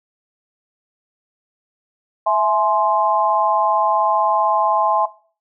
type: chord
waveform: sine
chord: E augmented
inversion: none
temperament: equal with one note detuned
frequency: 659.3 / 843.7 / 1046.5 Hz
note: E5 / G#5 / B#5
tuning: 0 / +27 / 0 cents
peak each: -18 dBFS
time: 2.26-5.06 s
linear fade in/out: 10 ms
effects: noise-tail reverb RT60 0.4 s tail -17 dB re dry